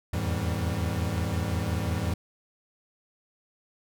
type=tone cluster; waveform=square; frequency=80.6 / 86.2 / 106.2 / 162.4 / 199.4 Hz; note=E2 / F2 / G#2 / E3 / G3; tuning=-38 / -22 / +39 / -26 / +30 cents; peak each=-35 / -32 / -32 / -35 / -37 dBFS; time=0.13-2.14 s; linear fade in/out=5 ms; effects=none